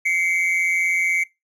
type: tone pair together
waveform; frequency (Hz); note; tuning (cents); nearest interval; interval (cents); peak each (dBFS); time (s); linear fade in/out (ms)
triangle; 2093 / 2269; C7 / C#7; 0 / +40; minor second; 140; -19; 0.05-1.24; 10
effects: noise-tail reverb RT60 0.2 s tail -20 dB re dry